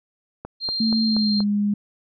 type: click train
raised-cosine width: 1 ms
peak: -18 dBFS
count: 5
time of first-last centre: 0.45-1.405 s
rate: 4.19 Hz
type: tone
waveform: sine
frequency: 4186 Hz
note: C8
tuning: in tune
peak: -23 dBFS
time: 0.6-1.44 s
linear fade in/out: 50 ms
type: tone with pitch glide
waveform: sine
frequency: 222.7 to 205.4 Hz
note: A3 to G#3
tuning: +21 to -19 cents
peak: -18 dBFS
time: 0.8-1.74 s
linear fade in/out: 5 ms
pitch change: -140 cents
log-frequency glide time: 1.04-1.39 s
effects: none